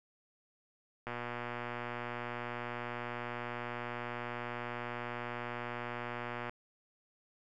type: click train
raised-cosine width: 0.5 ms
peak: -24 dBFS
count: 652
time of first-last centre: 1.07-6.495 s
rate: 120 Hz
effects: none